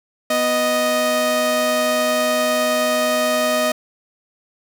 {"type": "tone pair together", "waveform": "sawtooth", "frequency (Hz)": [246.9, 622.1], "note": ["B3", "D#5"], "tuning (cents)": [0, 0], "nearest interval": "octave + major third", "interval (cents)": 1600, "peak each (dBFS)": [-20, -13], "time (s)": [0.3, 3.72], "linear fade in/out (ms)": 5, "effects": []}